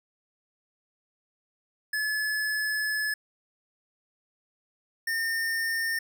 square tone pair in turn, 1716 / 1818 Hz, A6 / A#6, -44 / -44 cents, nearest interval minor second, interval 100 cents, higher second, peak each -27 dBFS, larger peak neither, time 1.93-3.14 / 5.07-5.99 s, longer first, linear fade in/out 5 ms, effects none

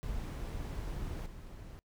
brown noise with level steps, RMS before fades -39 / -47 dBFS, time 0.03-1.79 s, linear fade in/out 0 ms, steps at 1.26 s, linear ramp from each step 2 ms, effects noise-tail reverb RT60 0.1 s tail -26 dB re dry

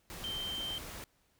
sine tone in noise, 3129 Hz, G7, 4 cents flat, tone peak -36 dBFS, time 0.24-0.78 s, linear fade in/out 0 ms, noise pink, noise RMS -45 dBFS, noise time 0.1-1.04 s, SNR +6 dB, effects pink hiss -72 dBFS RMS until 1.39 s

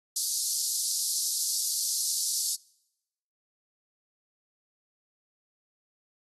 pink high-pass noise, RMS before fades -29 dBFS, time 0.16-2.55 s, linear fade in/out 2 ms, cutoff 4400 Hz, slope 48 dB/octave, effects noise-tail reverb RT60 0.9 s tail -25 dB re dry + AAC 32 kbps

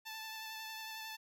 10% pulse tone with vibrato, 880 Hz, A5, in tune, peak -35 dBFS, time 0.05-1.17 s, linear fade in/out 20 ms, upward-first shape sine, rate 11 Hz, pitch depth 17 cents each way, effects none

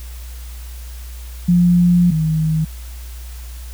sine tone pair in turn, 175.9 / 157.81 Hz, F3 / D#3, +13 / +25 cents, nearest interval major second, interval 188 cents, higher first, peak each -9 / -14 dBFS, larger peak first, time 1.48-2.11 / 2.11-2.65 s, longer first, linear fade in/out 10 ms, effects added 60 Hz sine -29 dBFS peak until 3.73 s + white hiss -42 dBFS RMS until 3.73 s

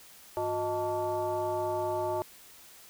sine tone with frequency modulation, 623 Hz, D#5, 2 cents sharp, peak -28 dBFS, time 0.37-2.22 s, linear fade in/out 0 ms, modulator 262 Hz, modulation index 1.3, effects white hiss -53 dBFS RMS until 2.89 s

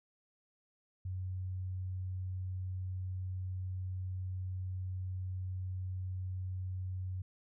sine tone, 92.7 Hz, F#2, 4 cents sharp, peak -36 dBFS, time 1.05-7.22 s, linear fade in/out 5 ms, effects none

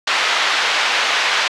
white band-pass noise, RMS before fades -17 dBFS, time 0.07-1.48 s, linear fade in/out 5 ms, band 760 to 3300 Hz, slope 12 dB/octave, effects low-pass 6000 Hz 12 dB/octave

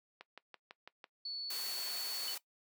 click train, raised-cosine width 0.3 ms, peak -32 dBFS, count 6, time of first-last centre 0.21-1.042 s, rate 6.01 Hz
sine tone, 4435 Hz, C#8, in tune, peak -38 dBFS, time 1.25-2.35 s, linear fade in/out 5 ms
white noise, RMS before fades -43 dBFS, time 1.5-2.38 s, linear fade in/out 5 ms
sine tone with exponential decay, 3000 Hz, F#7, 23 cents sharp, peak -38 dBFS, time 2.28-2.4 s, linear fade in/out 0 ms, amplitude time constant 25 ms
effects noise-tail reverb RT60 0.1 s tail -19 dB re dry + high-pass 400 Hz 12 dB/octave

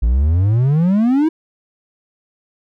triangle exponential sweep, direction up, 53.6 to 329.3 Hz, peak -9 dBFS, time 0.02-1.29 s, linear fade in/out 10 ms, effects none

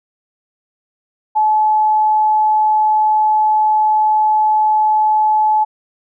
sine tone, 859 Hz, A5, 42 cents flat, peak -10 dBFS, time 1.35-5.65 s, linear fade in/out 20 ms, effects none

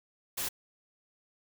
white noise, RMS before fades -34 dBFS, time 0.37-0.49 s, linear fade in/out 10 ms, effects none

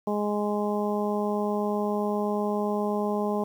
harmonic tone, 207.7 Hz, G#3, in tune, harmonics 1 / 2 / 3 / 4 / 5, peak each -28 / -29 / -32 / -33 / -36 dBFS, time 0.07-3.44 s, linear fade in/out 5 ms, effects 9-bit

